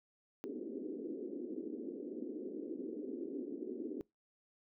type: band-pass noise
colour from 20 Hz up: pink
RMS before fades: -43 dBFS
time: 0.44-4.01 s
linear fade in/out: 0 ms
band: 250 to 430 Hz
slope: 48 dB/octave
effects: noise-tail reverb RT60 0.2 s tail -24 dB re dry